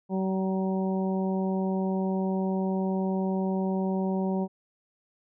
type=harmonic tone with a mistuned harmonic; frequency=190 Hz; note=F#3; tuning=46 cents sharp; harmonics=1 / 2 / 3 / 4 / 5; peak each=-26 / -32 / -36 / -38 / -40 dBFS; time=0.09-4.48 s; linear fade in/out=50 ms; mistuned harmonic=5; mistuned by=-19 cents; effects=none